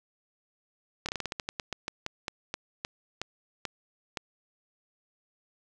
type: slowing click train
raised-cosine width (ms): 0.2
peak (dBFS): -15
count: 19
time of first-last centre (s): 1.06-4.172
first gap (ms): 27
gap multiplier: 1.19
effects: none